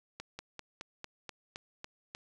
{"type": "slowing click train", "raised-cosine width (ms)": 0.2, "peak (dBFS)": -24, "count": 9, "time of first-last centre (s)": [0.2, 2.149], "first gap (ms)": 190, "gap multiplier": 1.07, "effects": []}